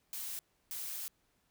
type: noise bursts at uneven times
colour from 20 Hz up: blue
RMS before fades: -41 dBFS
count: 2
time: 0.13-0.39 / 0.71-1.08 s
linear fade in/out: 0 ms
effects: pink hiss -75 dBFS RMS until 1.5 s